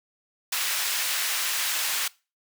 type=high-pass noise; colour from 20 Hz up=pink; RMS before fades=-27 dBFS; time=0.52-2.08 s; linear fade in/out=5 ms; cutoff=1700 Hz; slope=12 dB/octave; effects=noise-tail reverb RT60 0.3 s tail -22 dB re dry

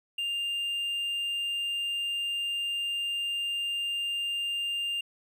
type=tone; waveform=triangle; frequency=2800 Hz; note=F7; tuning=4 cents sharp; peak=-27 dBFS; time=0.18-5.01 s; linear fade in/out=5 ms; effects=none

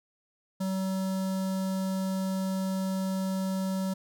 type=tone with notch filter; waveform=square; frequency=190 Hz; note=F#3; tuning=46 cents sharp; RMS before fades=-30 dBFS; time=0.6-3.94 s; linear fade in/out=10 ms; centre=2300 Hz; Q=0.93; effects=none

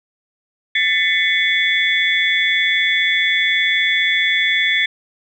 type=tone cluster; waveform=sine; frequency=1773 / 2032 / 2207 / 3444 Hz; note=A6 / B6 / C#7 / A7; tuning=+13 / +49 / -8 / -38 cents; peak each=-19 dBFS; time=0.75-4.86 s; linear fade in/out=5 ms; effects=tanh soft clip ceiling -3 dBFS

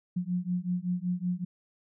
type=beating tone pair; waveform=sine; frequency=176.4 / 181.7 Hz; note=F3 / F#3; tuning=+18 / -31 cents; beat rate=5.3 Hz; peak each=-31 dBFS; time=0.16-1.45 s; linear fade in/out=10 ms; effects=none

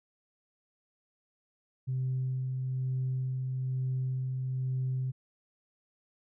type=tone with tremolo; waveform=sine; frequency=129.6 Hz; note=C3; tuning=16 cents flat; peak=-27 dBFS; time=1.87-5.12 s; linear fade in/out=20 ms; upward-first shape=sine; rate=1.1 Hz; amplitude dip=30%; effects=tanh soft clip ceiling -25 dBFS

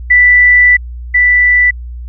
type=tone pair in turn; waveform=sine; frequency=1975.5 / 1975.5 Hz; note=B6 / B6; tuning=0 / 0 cents; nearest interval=unison; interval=0 cents; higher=neither; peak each=-3 / -5 dBFS; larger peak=first; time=0.1-0.77 / 1.14-1.71 s; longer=first; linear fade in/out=10 ms; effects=added 60 Hz sine -22 dBFS peak until 2.08 s

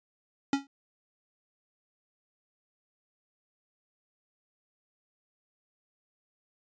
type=tone with exponential decay; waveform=square; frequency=277.2 Hz; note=C#4; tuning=in tune; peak=-21 dBFS; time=0.53-0.67 s; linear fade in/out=2 ms; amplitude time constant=29 ms; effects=resampled to 16000 Hz

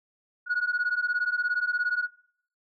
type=beating tone pair; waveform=sine; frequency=1448 / 1465 Hz; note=F#6 / F#6; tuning=-38 / -18 cents; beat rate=17 Hz; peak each=-26 dBFS; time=0.46-2.08 s; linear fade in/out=50 ms; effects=noise-tail reverb RT60 0.7 s tail -26 dB re dry + tanh soft clip ceiling -20 dBFS

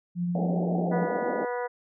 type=tone with tremolo; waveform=sine; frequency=175.4 Hz; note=F3; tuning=8 cents sharp; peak=-24 dBFS; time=0.15-1.08 s; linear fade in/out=50 ms; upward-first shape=triangle; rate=15 Hz; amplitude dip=25%
type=band-pass noise; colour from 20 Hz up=white; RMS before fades=-31 dBFS; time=0.35-1.45 s; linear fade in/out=2 ms; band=170 to 780 Hz; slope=96 dB/octave
type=harmonic tone; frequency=244.7 Hz; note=B3; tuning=16 cents flat; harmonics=2 / 3 / 4 / 5 / 6 / 7 / 8; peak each=-30 / -36 / -35 / -45 / -40 / -45 / -43 dBFS; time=0.91-1.68 s; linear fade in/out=20 ms
effects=none

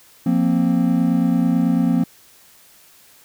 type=chord; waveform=triangle; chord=F suspended fourth; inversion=none; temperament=just; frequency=174.61 / 232.8 / 261.9 Hz; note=F3 / Bb3 / C4; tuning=0 / -2 / +2 cents; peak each=-17 dBFS; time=0.26-2.04 s; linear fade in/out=5 ms; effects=white hiss -50 dBFS RMS until 3.24 s

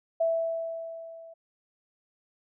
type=tone with level ramp; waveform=sine; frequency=659.3 Hz; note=E5; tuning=in tune; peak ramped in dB=-21 to -45 dBFS; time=0.2-1.34 s; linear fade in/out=10 ms; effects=none

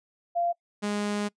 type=tone pair in turn; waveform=sine / sawtooth; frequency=691 / 206.6 Hz; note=F5 / G#3; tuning=-19 / -9 cents; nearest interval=octave + major sixth; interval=2090 cents; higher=first; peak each=-23 dBFS; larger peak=neither; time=0.35-0.53 / 0.82-1.29 s; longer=second; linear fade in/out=20 ms; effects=noise-tail reverb RT60 0.1 s tail -24 dB re dry + resampled to 22050 Hz

